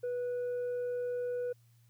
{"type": "tone with tanh clipping", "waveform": "sine", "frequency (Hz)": 490.6, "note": "B4", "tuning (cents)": -12, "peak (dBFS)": -33, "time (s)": [0.03, 1.53], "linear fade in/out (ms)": 10, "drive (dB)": 2, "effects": ["added 117 Hz sine -61 dBFS peak until 1.89 s", "white hiss -73 dBFS RMS until 1.89 s"]}